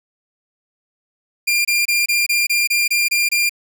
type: tone bursts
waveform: sawtooth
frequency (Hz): 2396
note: D7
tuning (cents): +34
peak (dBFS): -11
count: 10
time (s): 1.47-3.495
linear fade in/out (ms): 10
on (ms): 180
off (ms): 25
effects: none